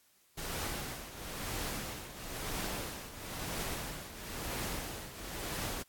pink noise with tremolo, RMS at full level -37 dBFS, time 0.37-5.83 s, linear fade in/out 10 ms, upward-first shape triangle, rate 1 Hz, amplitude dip 75%, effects white hiss -68 dBFS RMS until 5.88 s + AAC 64 kbps

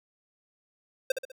square tone with echo, 523.3 Hz, C5, in tune, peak -22 dBFS, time 1.1-1.12 s, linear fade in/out 5 ms, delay 66 ms, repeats 3, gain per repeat -7 dB, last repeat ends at 1.318 s, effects none

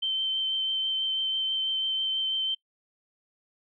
sine tone with vibrato, 3102 Hz, G7, 19 cents flat, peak -25 dBFS, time 0.02-2.55 s, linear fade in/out 10 ms, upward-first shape triangle, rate 6.1 Hz, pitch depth 14 cents each way, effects noise-tail reverb RT60 0.1 s tail -24 dB re dry

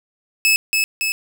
sawtooth tone with echo, 2600 Hz, E7, 24 cents flat, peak -9 dBFS, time 0.45-0.56 s, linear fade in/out 0 ms, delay 280 ms, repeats 2, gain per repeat -3 dB, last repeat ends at 1.12 s, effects 8-bit

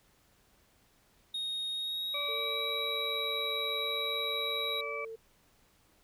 triangle tone with pitch glide, 3729 to 3865 Hz, A#7 to B7, 0 to -38 cents, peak -32 dBFS, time 1.34-4.81 s, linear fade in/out 5 ms, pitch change +62 cents, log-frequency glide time 1.71-2.59 s
harmonic tone, 577 Hz, D5, 31 cents flat, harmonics 1 / 2 / 4, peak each -41 / -41 / -38 dBFS, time 2.14-5.05 s, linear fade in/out 5 ms
sine tone with vibrato, 450.3 Hz, A4, 40 cents sharp, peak -40 dBFS, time 2.28-5.16 s, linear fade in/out 10 ms, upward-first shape triangle, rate 0.55 Hz, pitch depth 10 cents each way
effects pink hiss -67 dBFS RMS until 6.03 s

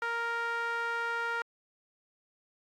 sawtooth tone with band-pass filter, 466.2 Hz, A#4, in tune, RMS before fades -33 dBFS, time 0.02-1.42 s, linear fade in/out 2 ms, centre 1400 Hz, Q 2.6, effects AAC 64 kbps

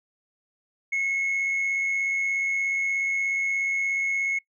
sine tone with amplitude modulation, 2182 Hz, C#7, 28 cents flat, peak -19 dBFS, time 0.92-4.39 s, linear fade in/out 10 ms, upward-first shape sine, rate 96.8 Hz, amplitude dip 40%, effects noise-tail reverb RT60 0.1 s tail -22 dB re dry + tanh soft clip ceiling -21 dBFS

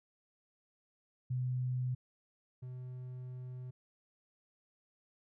sine / triangle tone pair in turn, 126.5 / 126.5 Hz, B2 / B2, +42 / +42 cents, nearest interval unison, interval 0 cents, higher neither, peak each -32 / -40 dBFS, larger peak first, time 1.3-1.95 / 2.62-3.71 s, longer second, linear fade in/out 10 ms, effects none

